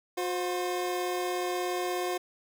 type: tone pair together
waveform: 25% pulse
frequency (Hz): 359.8 / 521.3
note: F#4 / C5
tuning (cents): -48 / -6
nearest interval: tritone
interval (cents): 642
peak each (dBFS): -26 / -33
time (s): 0.17-2.18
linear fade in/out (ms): 10
effects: none